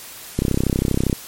click train, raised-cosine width 3 ms, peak -5 dBFS, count 25, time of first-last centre 0.39-1.128 s, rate 32.5 Hz, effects white hiss -37 dBFS RMS until 1.27 s + MP3 64 kbps

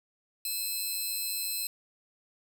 10% pulse tone pair together, 2600 / 4098 Hz, E7 / C8, -24 / -37 cents, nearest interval minor sixth, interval 787 cents, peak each -30 / -25 dBFS, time 0.45-1.67 s, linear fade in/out 2 ms, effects none

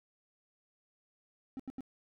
triangle tone bursts, 263.7 Hz, C4, 14 cents sharp, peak -36 dBFS, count 3, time 1.57-1.807 s, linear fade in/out 0 ms, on 25 ms, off 81 ms, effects none

